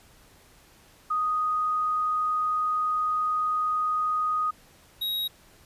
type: tone pair in turn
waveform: sine / square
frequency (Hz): 1244.5 / 3803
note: D#6 / A#7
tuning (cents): 0 / +34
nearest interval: octave + perfect fifth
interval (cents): 1934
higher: second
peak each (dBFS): -23 / -27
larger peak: first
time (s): 1.1-4.51 / 5.01-5.28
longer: first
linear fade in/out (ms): 10
effects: pink hiss -56 dBFS RMS until 5.65 s + resampled to 32000 Hz

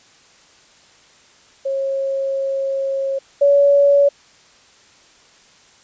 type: tone pair in turn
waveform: sine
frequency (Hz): 543 / 566.1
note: C#5 / C#5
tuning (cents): -36 / +36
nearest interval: minor second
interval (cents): 72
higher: second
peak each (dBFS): -18 / -9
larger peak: second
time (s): 1.65-3.19 / 3.41-4.09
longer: first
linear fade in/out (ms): 10
effects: white hiss -50 dBFS RMS until 5.83 s + resampled to 16000 Hz

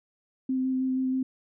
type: tone with vibrato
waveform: sine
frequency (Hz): 260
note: C4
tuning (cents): -11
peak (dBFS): -24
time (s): 0.49-1.23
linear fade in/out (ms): 5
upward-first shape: square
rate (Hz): 6.3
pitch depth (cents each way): 9
effects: none

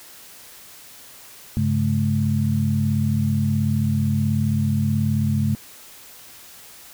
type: tone cluster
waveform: sine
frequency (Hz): 99.2 / 137.8 / 213.4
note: G2 / C#3 / G#3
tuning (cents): +21 / -10 / +47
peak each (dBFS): -22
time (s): 1.57-5.55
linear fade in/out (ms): 0
effects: white hiss -44 dBFS RMS until 6.93 s

